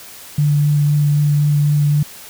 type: tone with vibrato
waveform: sine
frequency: 146.83 Hz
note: D3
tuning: in tune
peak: -11 dBFS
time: 0.38-2.03 s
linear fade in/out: 5 ms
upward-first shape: sine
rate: 3.9 Hz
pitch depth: 11 cents each way
effects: white hiss -37 dBFS RMS until 2.29 s